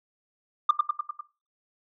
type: tone with echo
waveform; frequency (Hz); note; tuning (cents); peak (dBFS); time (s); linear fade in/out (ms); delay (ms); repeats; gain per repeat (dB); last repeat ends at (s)
sine; 1195; D6; +30; -12; 0.69-0.71; 5; 100; 5; -4; 1.21
effects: noise-tail reverb RT60 0.3 s tail -17 dB re dry + tanh soft clip ceiling -13 dBFS